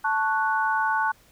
sine chord, F# minor, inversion first, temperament equal, 880 / 1108.7 / 1480 Hz, A5 / C#6 / F#6, 0 / 0 / 0 cents, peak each -24 / -28 / -25 dBFS, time 0.04-1.12 s, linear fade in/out 10 ms, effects pink hiss -57 dBFS RMS until 1.31 s

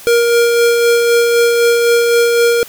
square tone with tremolo, 470.7 Hz, A#4, 17 cents sharp, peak -8 dBFS, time 0.07-2.63 s, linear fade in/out 0 ms, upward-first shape sine, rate 3.9 Hz, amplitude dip 30%, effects white hiss -35 dBFS RMS until 2.68 s

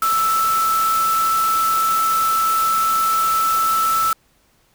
sine tone in noise, 1318.5 Hz, E6, in tune, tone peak -15 dBFS, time 0.02-4.13 s, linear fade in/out 2 ms, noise white, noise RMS -27 dBFS, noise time 0.02-4.13 s, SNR +9 dB, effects pink hiss -59 dBFS RMS until 4.74 s

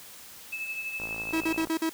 sine tone with tremolo, 2613 Hz, E7, 16 cents flat, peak -30 dBFS, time 0.52-1.62 s, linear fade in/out 10 ms, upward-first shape sine, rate 12 Hz, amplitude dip 50%
click train, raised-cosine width 1 ms, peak -27 dBFS, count 38, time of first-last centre 1-1.672 s, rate 55.1 Hz
45% pulse tone bursts, 323.2 Hz, E4, 34 cents flat, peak -25 dBFS, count 5, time 1.33-1.895 s, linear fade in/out 5 ms, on 77 ms, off 45 ms
effects white hiss -47 dBFS RMS until 1.93 s

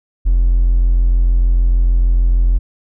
triangle tone with hard clipping, 43.29 Hz, F1, 14 cents flat, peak -9 dBFS, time 0.25-2.59 s, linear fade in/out 20 ms, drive 3 dB, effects none

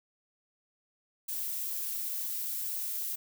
violet noise, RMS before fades -35 dBFS, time 1.28-3.16 s, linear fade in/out 10 ms, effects none

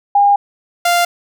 sine / sawtooth tone pair in turn, 810 / 696.5 Hz, G#5 / F5, -43 / -5 cents, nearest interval minor third, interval 262 cents, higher first, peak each -7 dBFS, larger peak neither, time 0.15-0.36 / 0.85-1.05 s, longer first, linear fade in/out 5 ms, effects none

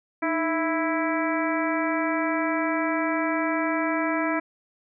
harmonic tone with a mistuned harmonic, 329.6 Hz, E4, in tune, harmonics 1 / 2 / 3 / 4 / 5 / 6 / 7, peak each -26 / -29 / -31 / -32 / -33 / -34 / -34 dBFS, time 0.22-4.4 s, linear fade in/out 10 ms, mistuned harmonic 1, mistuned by -96 cents, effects none

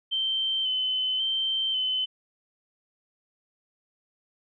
sine tone with vibrato, 3081 Hz, G7, 31 cents flat, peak -24 dBFS, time 0.11-2.06 s, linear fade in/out 20 ms, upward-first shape square, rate 0.92 Hz, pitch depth 22 cents each way, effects none

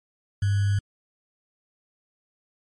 sine tone with sample-and-hold, 100.3 Hz, G2, 40 cents sharp, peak -19 dBFS, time 0.42-0.79 s, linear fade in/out 5 ms, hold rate 1575 Hz, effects MP3 48 kbps

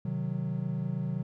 triangle chord, C diminished, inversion none, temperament equal with one note detuned, 129.61 / 155.56 / 185 Hz, C3 / Eb3 / Gb3, -16 / 0 / 0 cents, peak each -32 dBFS, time 0.05-1.23 s, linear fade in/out 5 ms, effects none

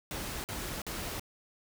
pink noise bursts, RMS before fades -38 dBFS, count 3, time 0.11-1.196 s, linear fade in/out 0 ms, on 330 ms, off 48 ms, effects none

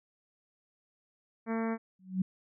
harmonic tone, 225.9 Hz, A3, 46 cents sharp, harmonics 1 / 2 / 3 / 4 / 5 / 6 / 7 / 8 / 9 / 10, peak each -31 / -37 / -41 / -43 / -45 / -47 / -48 / -49 / -50 / -51 dBFS, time 1.46-1.78 s, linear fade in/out 50 ms
sine tone with exponential growth, 187 Hz, F#3, 19 cents sharp, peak -23 dBFS, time 1.99-2.22 s, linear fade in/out 5 ms, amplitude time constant 49 ms
effects none

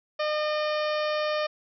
harmonic tone with a mistuned harmonic, 607 Hz, D#5, 43 cents flat, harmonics 1 / 2 / 3 / 4 / 5 / 6 / 7 / 8 / 9, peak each -26 / -32 / -36 / -38 / -40 / -42 / -43 / -44 / -45 dBFS, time 0.19-1.47 s, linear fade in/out 10 ms, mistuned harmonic 7, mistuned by +56 cents, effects none

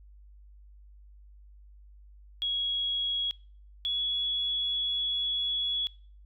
sine tone pair in turn, 3322 / 3374 Hz, G#7 / G#7, 0 / +27 cents, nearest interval unison, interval 27 cents, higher second, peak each -27 dBFS, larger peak neither, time 2.42-3.31 / 3.85-5.87 s, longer second, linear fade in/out 0 ms, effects noise-tail reverb RT60 0.5 s tail -24 dB re dry + added 50 Hz sine -50 dBFS peak until 6.25 s

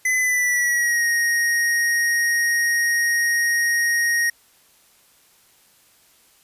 square tone with pitch glide, 2019 to 1872.9 Hz, B6 to A#6, +38 to +8 cents, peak -18 dBFS, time 0.05-4.3 s, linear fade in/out 5 ms, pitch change -130 cents, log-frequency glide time 0.18-1.05 s, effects white hiss -56 dBFS RMS until 6.43 s + resampled to 32000 Hz

